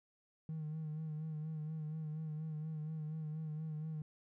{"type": "tone with vibrato", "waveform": "triangle", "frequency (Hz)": 155.56, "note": "D#3", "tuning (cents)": 0, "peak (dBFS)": -36, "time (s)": [0.49, 4.02], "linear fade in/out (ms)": 2, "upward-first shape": "sine", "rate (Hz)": 4.2, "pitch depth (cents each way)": 41, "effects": ["tanh soft clip ceiling -35 dBFS"]}